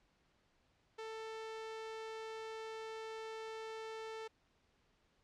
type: tone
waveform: sawtooth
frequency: 443.2 Hz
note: A4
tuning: 13 cents sharp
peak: -40 dBFS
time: 0.98-4.28 s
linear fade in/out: 10 ms
effects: pink hiss -75 dBFS RMS until 5.23 s + low-pass 5000 Hz 12 dB/octave